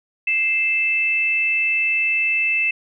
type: tone pair together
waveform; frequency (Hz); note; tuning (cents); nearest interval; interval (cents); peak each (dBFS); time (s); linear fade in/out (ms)
sine; 2100 / 2640; C7 / E7; +6 / +2; major third; 396; -25 / -17; 0.27-2.71; 5
effects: none